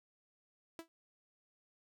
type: tone with exponential decay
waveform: sawtooth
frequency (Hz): 329.6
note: E4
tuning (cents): 0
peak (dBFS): -37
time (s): 0.79-0.88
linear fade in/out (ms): 0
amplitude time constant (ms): 19
effects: none